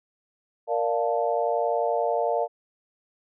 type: chord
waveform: sine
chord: Bb major seventh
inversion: none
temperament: equal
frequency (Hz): 466.2 / 587.3 / 698.5 / 880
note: Bb4 / D5 / F5 / A5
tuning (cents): 0 / 0 / 0 / 0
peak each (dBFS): -27 / -27 / -26 / -31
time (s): 0.67-2.48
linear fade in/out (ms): 50
effects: none